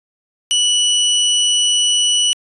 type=tone; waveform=sawtooth; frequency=2952 Hz; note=F#7; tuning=5 cents flat; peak=-9 dBFS; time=0.51-2.33 s; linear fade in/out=0 ms; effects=resampled to 24000 Hz